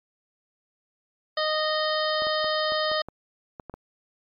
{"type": "harmonic tone", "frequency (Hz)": 618, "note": "D#5", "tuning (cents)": -12, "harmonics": [1, 2, 3, 5, 6, 7, 8], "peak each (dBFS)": [-26, -29, -31, -33, -34, -34, -35], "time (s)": [1.37, 3.02], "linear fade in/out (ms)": 5}
{"type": "clicks", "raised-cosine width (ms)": 1, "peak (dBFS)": -24, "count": 9, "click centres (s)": [2.221, 2.269, 2.444, 2.721, 2.916, 3.086, 3.598, 3.697, 3.74]}
{"effects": ["MP3 64 kbps"]}